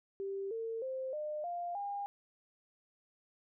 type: tone with pitch steps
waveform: sine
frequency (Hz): 392 / 452.9 / 523.3 / 604.5 / 698.5 / 807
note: G4 / A#4 / C5 / D5 / F5 / G#5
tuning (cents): 0 / -50 / 0 / +50 / 0 / -50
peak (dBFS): -36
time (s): 0.2-2.06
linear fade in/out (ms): 0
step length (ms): 310
effects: none